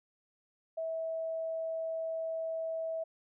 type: tone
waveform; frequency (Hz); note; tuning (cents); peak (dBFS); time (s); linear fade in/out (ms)
sine; 650; E5; -24; -33; 0.77-3.04; 10
effects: none